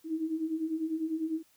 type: beating tone pair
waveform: sine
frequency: 311.1 / 321.1 Hz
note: D#4 / E4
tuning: 0 / -45 cents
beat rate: 10 Hz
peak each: -36 / -31 dBFS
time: 0.04-1.43 s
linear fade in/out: 50 ms
effects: white hiss -66 dBFS RMS until 1.56 s